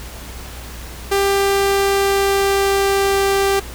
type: tone with pitch glide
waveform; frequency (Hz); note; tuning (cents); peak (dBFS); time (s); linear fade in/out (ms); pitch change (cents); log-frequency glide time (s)
sawtooth; 395.8 to 393.3; G4 to G4; +17 to +6; -10; 1.11-3.6; 10; -11; 1.25-3.31
effects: added 60 Hz sine -32 dBFS peak until 3.74 s + pink hiss -35 dBFS RMS until 3.74 s